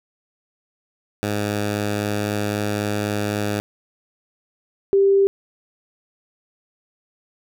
10% pulse / sine tone pair in turn, 103.83 / 393.8 Hz, G#2 / G4, 0 / +8 cents, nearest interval octave + major seventh, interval 2308 cents, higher second, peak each -13 / -12 dBFS, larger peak second, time 1.23-3.6 / 4.93-5.27 s, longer first, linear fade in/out 0 ms, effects none

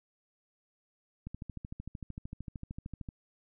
click train, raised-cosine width 5 ms, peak -28 dBFS, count 25, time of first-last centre 1.27-3.088 s, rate 13.2 Hz, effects none

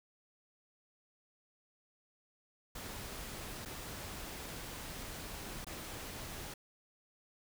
pink noise with dropouts, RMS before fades -45 dBFS, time 2.75-6.54 s, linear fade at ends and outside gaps 5 ms, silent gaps 3.652-3.657 / 5.646-5.667 s, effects none

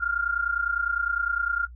sine tone pair together, 1386.1 / 1416 Hz, F6 / F6, -13 / +23 cents, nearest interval unison, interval 36 cents, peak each -26 / -26 dBFS, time 0-1.67 s, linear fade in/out 20 ms, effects noise-tail reverb RT60 0.1 s tail -22 dB re dry + added 60 Hz sine -41 dBFS peak until 1.75 s

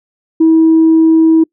sine tone, 322.8 Hz, E4, 36 cents flat, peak -3 dBFS, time 0.4-1.44 s, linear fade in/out 10 ms, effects noise-tail reverb RT60 0.1 s tail -26 dB re dry + tanh soft clip ceiling -1 dBFS

